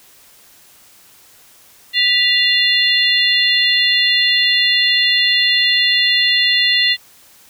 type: harmonic tone with a mistuned harmonic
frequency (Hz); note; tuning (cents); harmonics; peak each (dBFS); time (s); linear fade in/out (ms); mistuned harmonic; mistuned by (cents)
698.5; F5; 0; 3 / 4 / 5 / 6; -17 / -17 / -17 / -17; 1.93-6.97; 50; 3; -110
effects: white hiss -47 dBFS RMS until 7.49 s